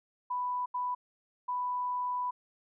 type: tone bursts at uneven times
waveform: sine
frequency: 991 Hz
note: B5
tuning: 6 cents sharp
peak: -30 dBFS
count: 3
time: 0.3-0.66 / 0.74-0.95 / 1.48-2.31 s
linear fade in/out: 10 ms
effects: none